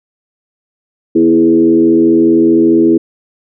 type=tone with frequency modulation; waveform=sine; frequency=329.6 Hz; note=E4; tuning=in tune; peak=-5 dBFS; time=1.15-2.98 s; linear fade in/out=10 ms; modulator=84.8 Hz; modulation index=0.9; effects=none